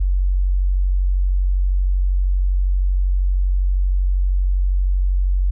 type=tone; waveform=sine; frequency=46.34 Hz; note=F#1; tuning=3 cents sharp; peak=-14 dBFS; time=0-5.51 s; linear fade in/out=10 ms; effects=none